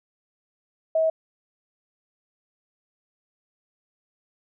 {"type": "tone", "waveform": "sine", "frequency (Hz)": 642, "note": "E5", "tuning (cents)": -46, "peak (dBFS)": -18, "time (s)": [0.95, 1.1], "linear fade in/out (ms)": 5, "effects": []}